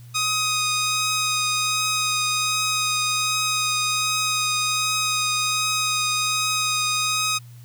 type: tone with vibrato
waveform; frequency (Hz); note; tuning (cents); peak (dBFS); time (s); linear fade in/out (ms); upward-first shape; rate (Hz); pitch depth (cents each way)
10% pulse; 1252; D#6; +10; -12; 0.14-7.39; 20; triangle; 1.3; 14
effects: added 120 Hz sine -40 dBFS peak until 7.64 s + white hiss -55 dBFS RMS until 7.64 s